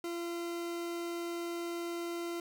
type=tone; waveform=40% pulse; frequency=342.3 Hz; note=F4; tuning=35 cents flat; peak=-35 dBFS; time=0.04-2.4 s; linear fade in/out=2 ms; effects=none